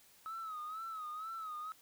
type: tone with vibrato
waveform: sine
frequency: 1280 Hz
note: D#6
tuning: 49 cents sharp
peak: -39 dBFS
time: 0.26-1.72 s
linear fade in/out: 0 ms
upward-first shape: sine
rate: 2.1 Hz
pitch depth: 85 cents each way
effects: tanh soft clip ceiling -38 dBFS + white hiss -64 dBFS RMS until 1.81 s